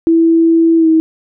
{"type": "tone with pitch glide", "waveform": "sine", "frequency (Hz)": [329.6, 320.4], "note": ["E4", "E4"], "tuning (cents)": [0, -49], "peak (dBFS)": -6, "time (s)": [0.07, 1], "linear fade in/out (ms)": 0, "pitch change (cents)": -49, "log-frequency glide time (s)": [0.77, 0.88], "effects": []}